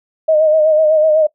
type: tone with vibrato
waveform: sine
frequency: 622.3 Hz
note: D#5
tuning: in tune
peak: -8 dBFS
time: 0.28-1.27 s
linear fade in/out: 10 ms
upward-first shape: sine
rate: 8 Hz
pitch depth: 46 cents each way
effects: noise-tail reverb RT60 0.1 s tail -20 dB re dry